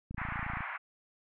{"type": "click train", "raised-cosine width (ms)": 5, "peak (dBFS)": -28, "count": 15, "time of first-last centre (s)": [0.11, 0.606], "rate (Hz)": 28.2}
{"type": "band-pass noise", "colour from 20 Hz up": "white", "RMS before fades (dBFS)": -39, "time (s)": [0.17, 0.78], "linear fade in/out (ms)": 20, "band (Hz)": [740, 2200], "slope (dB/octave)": 48}
{"effects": []}